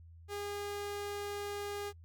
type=tone; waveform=sawtooth; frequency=407.9 Hz; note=G#4; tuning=31 cents flat; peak=-34 dBFS; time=0.28-1.93 s; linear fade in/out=50 ms; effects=noise-tail reverb RT60 0.1 s tail -25 dB re dry + added 83 Hz sine -52 dBFS peak until 2.04 s

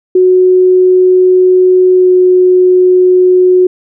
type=tone with pitch glide; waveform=sine; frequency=368.1 to 365.8 Hz; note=F#4 to F#4; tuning=-9 to -20 cents; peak=-3 dBFS; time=0.15-3.67 s; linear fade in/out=5 ms; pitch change=-11 cents; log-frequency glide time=1.95-2.1 s; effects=none

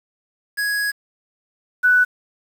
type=tone pair in turn; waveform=square / sine; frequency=1665 / 1486.5 Hz; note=G#6 / F#6; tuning=+4 / +8 cents; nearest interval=major second; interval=196 cents; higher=first; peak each=-20 / -11 dBFS; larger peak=second; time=0.57-0.92 / 1.83-2.05 s; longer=first; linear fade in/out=20 ms; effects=7-bit

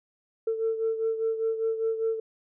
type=beating tone pair; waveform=sine; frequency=447.2 / 452.2 Hz; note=A4 / A4; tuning=+28 / +47 cents; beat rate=5 Hz; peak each=-25 / -31 dBFS; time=0.47-2.2 s; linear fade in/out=5 ms; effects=tanh soft clip ceiling -19 dBFS

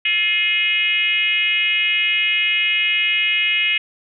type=tone with frequency modulation; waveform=sine; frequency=2516 Hz; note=D#7; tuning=19 cents sharp; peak=-15 dBFS; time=0.05-3.78 s; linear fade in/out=5 ms; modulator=389 Hz; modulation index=1.3; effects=none

